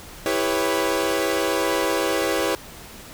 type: chord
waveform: sawtooth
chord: C# half-diminished seventh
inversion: first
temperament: equal with one note detuned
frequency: 329.6 / 397.9 / 493.9 / 554.4 Hz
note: E4 / G4 / B4 / C#5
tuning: 0 / +26 / 0 / 0 cents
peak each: -22 dBFS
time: 0.26-2.55 s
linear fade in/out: 0 ms
effects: pink hiss -41 dBFS RMS until 3.13 s